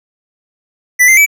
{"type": "tone with pitch steps", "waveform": "square", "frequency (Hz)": [1985, 2081, 2300], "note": ["B6", "C7", "D7"], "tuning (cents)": [8, -10, -37], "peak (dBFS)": -5, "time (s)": [0.99, 1.263], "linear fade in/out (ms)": 20, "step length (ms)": 91, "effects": []}